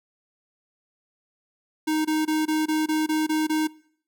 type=tone bursts; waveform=square; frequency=311.1 Hz; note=D#4; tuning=in tune; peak=-22 dBFS; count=9; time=1.87-3.674 s; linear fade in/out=10 ms; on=180 ms; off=23 ms; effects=noise-tail reverb RT60 0.6 s tail -22 dB re dry